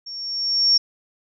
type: tone with level ramp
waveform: sine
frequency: 5500 Hz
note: F8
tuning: 27 cents flat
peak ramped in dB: -32 to -11 dBFS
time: 0.06-0.78 s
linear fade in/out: 10 ms
effects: none